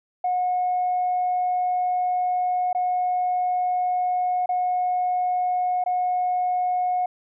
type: tone with dropouts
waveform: sine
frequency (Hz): 726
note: F#5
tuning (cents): -33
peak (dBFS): -19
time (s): 0.24-7.06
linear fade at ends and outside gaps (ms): 5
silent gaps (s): 2.73-2.748 / 4.46-4.49 / 5.84-5.861
effects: tanh soft clip ceiling -16 dBFS